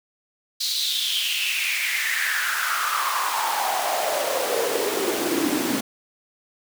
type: noise with high-pass filter sweep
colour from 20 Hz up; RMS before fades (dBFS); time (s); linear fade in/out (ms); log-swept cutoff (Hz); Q
pink; -24; 0.6-5.81; 10; 4300 to 250; 5.8
effects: none